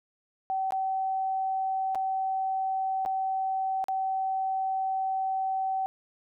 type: tone with dropouts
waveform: sine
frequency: 765 Hz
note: G5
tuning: 42 cents flat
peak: -26 dBFS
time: 0.5-5.86 s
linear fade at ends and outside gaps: 0 ms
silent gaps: 0.707-0.722 / 1.948-1.955 / 3.051-3.06 / 3.841-3.884 s
effects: none